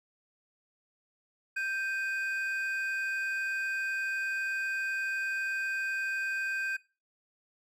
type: tone pair together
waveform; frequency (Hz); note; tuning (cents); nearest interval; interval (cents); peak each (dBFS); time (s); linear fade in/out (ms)
triangle; 1568 / 2489; G6 / D#7; 0 / 0; minor sixth; 800; -29 / -34; 1.56-6.77; 10
effects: noise-tail reverb RT60 0.3 s tail -20 dB re dry + tanh soft clip ceiling -21 dBFS